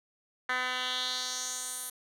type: tone with band-pass filter sweep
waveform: 10% pulse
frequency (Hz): 253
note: B3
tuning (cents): +42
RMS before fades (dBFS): -34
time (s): 0.49-1.9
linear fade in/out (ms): 5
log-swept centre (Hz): 1900 to 11000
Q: 2.6
effects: none